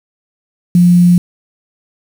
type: tone with quantisation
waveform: sine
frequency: 176.1 Hz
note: F3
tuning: 15 cents sharp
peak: -4 dBFS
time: 0.75-1.18 s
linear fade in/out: 2 ms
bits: 5
effects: none